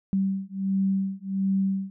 sine beating tone pair, 192.8 / 194.2 Hz, G3 / G3, -28 / -16 cents, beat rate 1.4 Hz, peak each -26 dBFS, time 0.13-1.9 s, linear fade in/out 0 ms, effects none

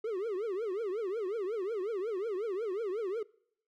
triangle tone with vibrato, 411.5 Hz, G#4, 16 cents flat, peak -30 dBFS, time 0.04-3.23 s, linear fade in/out 5 ms, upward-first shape triangle, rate 5.5 Hz, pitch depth 270 cents each way, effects noise-tail reverb RT60 0.7 s tail -24 dB re dry

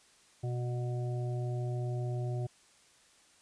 harmonic tone with a mistuned harmonic, 122.3 Hz, B2, 16 cents flat, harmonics 1 / 3 / 5 / 6, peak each -32 / -42 / -46 / -48 dBFS, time 0.43-2.47 s, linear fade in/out 10 ms, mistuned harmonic 1, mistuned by +16 cents, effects white hiss -63 dBFS RMS until 3.41 s + resampled to 22050 Hz

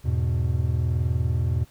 triangle chord, E major, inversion none, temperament equal, 82.41 / 103.83 / 123.47 Hz, E2 / G#2 / B2, 0 / 0 / 0 cents, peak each -22 / -26 / -23 dBFS, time 0.04-1.65 s, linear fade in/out 20 ms, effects pink hiss -56 dBFS RMS until 1.7 s

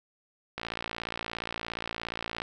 click train, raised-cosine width 0.3 ms, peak -17 dBFS, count 106, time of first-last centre 0.58-2.419 s, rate 57.1 Hz, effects none

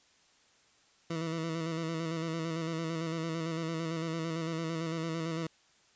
20% pulse tone with vibrato, 163.3 Hz, E3, 16 cents flat, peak -28 dBFS, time 1.1-5.47 s, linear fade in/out 5 ms, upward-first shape square, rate 8.9 Hz, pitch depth 33 cents each way, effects white hiss -65 dBFS RMS until 5.95 s + resampled to 16000 Hz

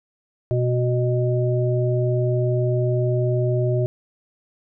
harmonic tone, 123.47 Hz, B2, in tune, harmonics 1 / 3 / 5, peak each -19 / -24 / -26 dBFS, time 0.51-3.86 s, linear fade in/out 0 ms, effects none

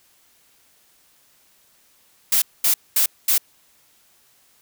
blue noise bursts, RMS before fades -17 dBFS, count 4, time 2.32-3.38 s, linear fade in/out 5 ms, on 100 ms, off 220 ms, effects white hiss -58 dBFS RMS until 4.61 s

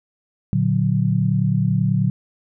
sine chord, Bb augmented, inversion none, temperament equal, 116.54 / 146.83 / 185 Hz, Bb2 / D3 / F#3, 0 / 0 / 0 cents, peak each -20 dBFS, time 0.53-2.1 s, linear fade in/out 0 ms, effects none

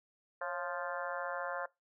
harmonic tone with a mistuned harmonic, 174.61 Hz, F3, in tune, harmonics 3 / 4 / 5 / 6 / 7 / 8 / 9 / 10, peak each -40 / -43 / -47 / -43 / -49 / -44 / -46 / -47 dBFS, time 0.41-1.66 s, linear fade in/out 5 ms, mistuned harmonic 3, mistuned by +66 cents, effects noise-tail reverb RT60 0.2 s tail -22 dB re dry

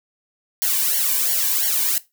blue noise with flanger, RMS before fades -20 dBFS, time 0.62-1.98 s, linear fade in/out 0 ms, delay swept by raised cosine 0.79 to 1.56 ms, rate 2.9 Hz, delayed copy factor -0.95, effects noise-tail reverb RT60 0.2 s tail -17 dB re dry

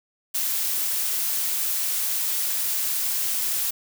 blue noise, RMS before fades -25 dBFS, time 0.34-3.71 s, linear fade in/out 10 ms, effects none

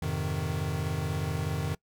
square chord, F minor seventh, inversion none, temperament equal, 87.31 / 103.83 / 130.81 / 155.56 Hz, F2 / Ab2 / C3 / Eb3, 0 / 0 / 0 / 0 cents, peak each -35 / -38 / -37 / -33 dBFS, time 0.02-1.75 s, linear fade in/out 5 ms, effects noise-tail reverb RT60 0.1 s tail -23 dB re dry

